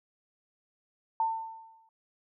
sine tone with exponential decay, 897 Hz, A5, 33 cents sharp, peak -23 dBFS, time 1.2-1.89 s, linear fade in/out 2 ms, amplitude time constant 150 ms, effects none

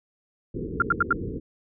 white low-pass noise, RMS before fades -32 dBFS, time 0.54-1.4 s, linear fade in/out 10 ms, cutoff 470 Hz, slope 96 dB/octave
sine tone bursts, 1389 Hz, F6, 10 cents flat, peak -16 dBFS, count 4, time 0.8-1.127 s, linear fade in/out 2 ms, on 21 ms, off 81 ms
effects none

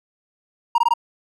triangle tone bursts, 940 Hz, A#5, 14 cents sharp, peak -11 dBFS, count 4, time 0.75-0.938 s, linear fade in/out 5 ms, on 32 ms, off 20 ms, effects none

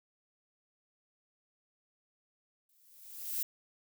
violet noise with exponential growth, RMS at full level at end -32 dBFS, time 2.69-3.43 s, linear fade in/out 5 ms, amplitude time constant 160 ms, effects none

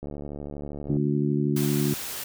click train, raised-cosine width 2 ms, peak -23 dBFS, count 69, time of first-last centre 0.03-0.967 s, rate 72.6 Hz
harmonic tone, 72.5 Hz, D2, 22 cents flat, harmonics 2 / 3 / 4 / 5, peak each -25 / -27 / -28 / -29 dBFS, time 0.89-1.94 s, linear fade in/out 5 ms
white noise, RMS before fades -34 dBFS, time 1.56-2.24 s, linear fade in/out 5 ms
effects none

